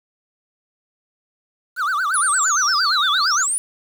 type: tone with vibrato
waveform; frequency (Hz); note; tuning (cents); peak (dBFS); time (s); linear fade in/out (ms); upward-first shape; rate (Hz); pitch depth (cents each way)
triangle; 1332; E6; +18; -16; 1.76-3.47; 50; sine; 8.7; 260
type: exponential two-way sweep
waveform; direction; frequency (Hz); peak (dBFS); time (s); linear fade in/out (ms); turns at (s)
sine; down then up; 10260 to 3357 to 9980; -18; 2.14-3.58; 0; 3.11
effects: 7-bit